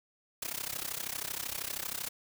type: noise with amplitude modulation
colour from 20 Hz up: white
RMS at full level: -34 dBFS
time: 0.42-2.09 s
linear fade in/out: 5 ms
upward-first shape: sine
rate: 32.8 Hz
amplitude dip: 90%
effects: none